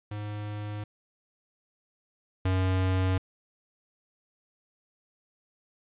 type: tone pair in turn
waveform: square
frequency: 104.6 / 93.39 Hz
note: G#2 / F#2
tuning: +13 / +17 cents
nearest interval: major second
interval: 196 cents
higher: first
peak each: -34 / -24 dBFS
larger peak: second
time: 0.11-0.84 / 2.45-3.18 s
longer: neither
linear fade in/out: 5 ms
effects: resampled to 8000 Hz + 10-bit